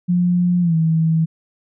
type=tone with pitch glide; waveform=sine; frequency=177.2 to 161.56 Hz; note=F3 to E3; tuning=+25 to -35 cents; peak=-13 dBFS; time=0.08-1.26 s; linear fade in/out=20 ms; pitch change=-160 cents; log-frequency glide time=0.61-0.75 s; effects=none